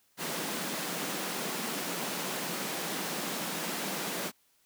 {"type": "high-pass noise", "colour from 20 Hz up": "pink", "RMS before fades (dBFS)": -35, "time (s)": [0.17, 4.32], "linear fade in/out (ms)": 50, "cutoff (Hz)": 160, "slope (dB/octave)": 48, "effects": ["white hiss -69 dBFS RMS until 4.65 s"]}